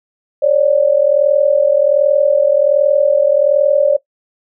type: tone pair together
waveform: sine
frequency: 549.7 / 591 Hz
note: C#5 / D5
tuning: -15 / +11 cents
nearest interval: minor second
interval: 126 cents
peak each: -11 dBFS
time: 0.42-3.97 s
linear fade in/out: 10 ms
effects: noise-tail reverb RT60 0.1 s tail -19 dB re dry